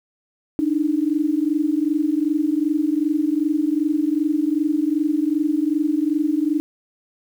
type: tone pair together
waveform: sine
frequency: 292 / 314.6 Hz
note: D4 / D#4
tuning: -10 / +19 cents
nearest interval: minor second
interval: 129 cents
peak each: -20 dBFS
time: 0.59-6.6 s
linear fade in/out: 0 ms
effects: 8-bit